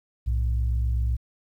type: tone pair together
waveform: sine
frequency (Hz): 62.18 / 110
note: B1 / A2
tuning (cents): +12 / 0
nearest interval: minor seventh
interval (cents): 988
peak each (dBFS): -21 / -29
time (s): 0.26-1.17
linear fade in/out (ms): 20
effects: tanh soft clip ceiling -15 dBFS + 10-bit